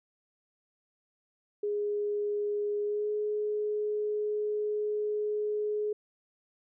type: tone with pitch glide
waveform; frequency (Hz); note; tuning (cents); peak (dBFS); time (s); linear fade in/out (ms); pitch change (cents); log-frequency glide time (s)
sine; 413.8 to 421; G#4 to G#4; -6 to +24; -28; 1.63-5.93; 5; +30; 2.83-3.1
effects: none